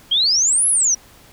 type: exponential two-way sweep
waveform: sine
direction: up then down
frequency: 3136 to 11175 to 5600 Hz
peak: -13 dBFS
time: 0.11-0.95 s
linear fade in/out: 10 ms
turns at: 0.68 s
effects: pink hiss -47 dBFS RMS until 1.32 s